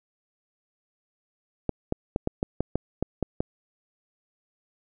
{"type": "clicks", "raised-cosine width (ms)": 2, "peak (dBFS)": -11, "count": 10, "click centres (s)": [1.693, 1.924, 2.161, 2.274, 2.429, 2.606, 2.756, 3.026, 3.227, 3.405], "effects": []}